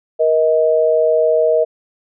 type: tone pair together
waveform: sine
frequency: 473.4 / 631.9 Hz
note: A#4 / D#5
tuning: +27 / +27 cents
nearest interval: perfect fourth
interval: 500 cents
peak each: -14 / -13 dBFS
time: 0.19-1.65 s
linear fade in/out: 20 ms
effects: none